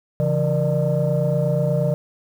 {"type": "tone cluster", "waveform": "sine", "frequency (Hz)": [138.6, 167, 467.5, 597], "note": ["C#3", "E3", "A#4", "D5"], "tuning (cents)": [0, 23, 5, 28], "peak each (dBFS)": [-20, -21, -27, -21], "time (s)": [0.2, 1.94], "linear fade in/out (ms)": 0, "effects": ["tanh soft clip ceiling -11 dBFS", "8-bit"]}